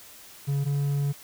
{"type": "tone pair in turn", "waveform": "triangle", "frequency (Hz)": [140.4, 142.03], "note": ["C#3", "C#3"], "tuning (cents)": [22, 42], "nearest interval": "unison", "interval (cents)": 20, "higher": "second", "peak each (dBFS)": [-21, -21], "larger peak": "neither", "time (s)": [[0.47, 0.65], [0.65, 1.13]], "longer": "second", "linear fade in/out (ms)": 20, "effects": ["white hiss -48 dBFS RMS until 1.23 s"]}